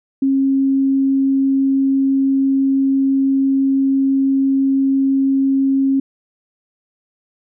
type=tone; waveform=sine; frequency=270.6 Hz; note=C#4; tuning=42 cents flat; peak=-12 dBFS; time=0.22-6 s; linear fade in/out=5 ms; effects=none